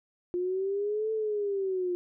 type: linear two-way sweep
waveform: sine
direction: up then down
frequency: 351.9 to 442.3 to 351.9 Hz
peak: -27 dBFS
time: 0.34-1.95 s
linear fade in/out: 0 ms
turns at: 1.12 s
effects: none